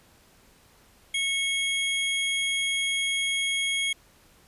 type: tone pair together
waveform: square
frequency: 2200 / 3275 Hz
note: C#7 / G#7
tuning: -14 / -25 cents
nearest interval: perfect fifth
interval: 689 cents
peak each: -28 dBFS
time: 1.14-3.93 s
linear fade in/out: 5 ms
effects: pink hiss -58 dBFS RMS until 4.47 s + resampled to 32000 Hz